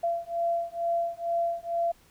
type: beating tone pair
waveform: sine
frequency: 680 / 682.2 Hz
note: F5 / F5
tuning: -46 / -41 cents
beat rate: 2.2 Hz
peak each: -29 / -29 dBFS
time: 0.03-1.92 s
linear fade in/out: 10 ms
effects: pink hiss -60 dBFS RMS until 2.1 s